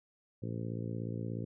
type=harmonic tone; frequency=56.8 Hz; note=A#1; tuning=44 cents flat; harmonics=2 / 3 / 4 / 5 / 6 / 7 / 8 / 9; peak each=-38 / -42 / -44 / -46 / -48 / -49 / -50 / -51 dBFS; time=0.42-1.45 s; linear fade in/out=10 ms; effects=none